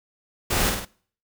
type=noise with echo; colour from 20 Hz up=pink; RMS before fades=-23 dBFS; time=0.5-0.7 s; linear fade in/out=10 ms; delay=51 ms; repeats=3; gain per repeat=-4 dB; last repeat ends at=0.853 s; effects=noise-tail reverb RT60 0.5 s tail -23 dB re dry